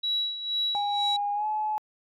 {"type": "tone with tremolo", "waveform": "sine", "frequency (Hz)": 3900, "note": "B7", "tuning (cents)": -23, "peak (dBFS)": -23, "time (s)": [0.03, 1.17], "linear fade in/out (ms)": 10, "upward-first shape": "sine", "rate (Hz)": 2.1, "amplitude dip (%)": 70}
{"type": "tone with pitch glide", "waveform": "sine", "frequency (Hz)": [817, 855.6], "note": ["G#5", "A5"], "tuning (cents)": [-29, -49], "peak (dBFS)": -25, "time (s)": [0.75, 1.78], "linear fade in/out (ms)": 0, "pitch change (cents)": 80, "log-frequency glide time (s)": [1.34, 1.46]}
{"effects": ["tanh soft clip ceiling -17 dBFS"]}